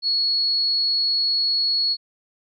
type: tone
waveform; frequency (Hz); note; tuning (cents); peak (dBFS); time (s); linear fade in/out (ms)
sine; 4355; C#8; -31; -18; 0.02-1.97; 50
effects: none